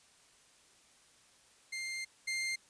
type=tone pair in turn; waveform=sawtooth; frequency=2104 / 2104 Hz; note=C7 / C7; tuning=+9 / +9 cents; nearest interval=unison; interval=0 cents; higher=neither; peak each=-34 / -30 dBFS; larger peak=second; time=1.72-2.05 / 2.27-2.56 s; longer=first; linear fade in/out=10 ms; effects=white hiss -64 dBFS RMS until 2.69 s + resampled to 22050 Hz